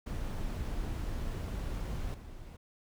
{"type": "noise with level steps", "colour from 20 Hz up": "brown", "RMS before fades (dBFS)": [-36, -46], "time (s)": [0.06, 2.57], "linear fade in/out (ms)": 10, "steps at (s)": 2.14, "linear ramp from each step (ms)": 2, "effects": []}